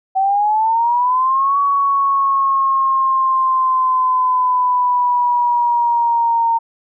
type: linear two-way sweep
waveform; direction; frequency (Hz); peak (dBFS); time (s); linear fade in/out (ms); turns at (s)
sine; up then down; 758 to 1126 to 917; -12; 0.15-6.59; 20; 1.58
effects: none